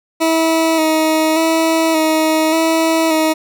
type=tone with vibrato; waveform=20% pulse; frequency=320 Hz; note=D#4; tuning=49 cents sharp; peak=-7 dBFS; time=0.2-3.34 s; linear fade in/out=20 ms; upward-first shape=square; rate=0.86 Hz; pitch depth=24 cents each way; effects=none